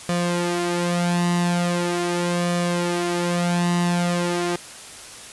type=tone with flanger; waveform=sawtooth; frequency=174.61 Hz; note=F3; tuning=in tune; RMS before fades=-22 dBFS; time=0.09-4.56 s; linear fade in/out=2 ms; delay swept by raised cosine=1.7 to 4.7 ms; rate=0.41 Hz; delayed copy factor=+0.65; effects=white hiss -39 dBFS RMS until 5.32 s + resampled to 24000 Hz